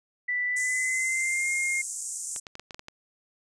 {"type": "tone with pitch glide", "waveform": "sine", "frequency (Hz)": [1975.5, 2130], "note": ["B6", "C7"], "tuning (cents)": [0, 30], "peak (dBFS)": -25, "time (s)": [0.28, 1.82], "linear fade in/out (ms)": 10, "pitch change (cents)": 130, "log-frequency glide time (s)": [0.46, 1.5]}
{"type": "band-pass noise", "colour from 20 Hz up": "white", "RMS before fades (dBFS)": -35, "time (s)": [0.56, 2.4], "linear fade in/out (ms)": 10, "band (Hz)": [6600, 8700], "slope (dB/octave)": 48}
{"type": "clicks", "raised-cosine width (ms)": 0.2, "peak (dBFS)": -23, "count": 8, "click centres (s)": [2.362, 2.468, 2.554, 2.596, 2.708, 2.745, 2.794, 2.884]}
{"effects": []}